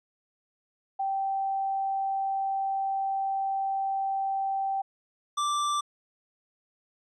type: tone pair in turn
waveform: sine / square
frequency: 779 / 1173.9 Hz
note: G5 / D6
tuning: -11 / -1 cents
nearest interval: perfect fifth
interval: 710 cents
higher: second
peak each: -26 dBFS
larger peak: neither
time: 0.99-4.82 / 5.37-5.81 s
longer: first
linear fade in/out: 10 ms
effects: resampled to 22050 Hz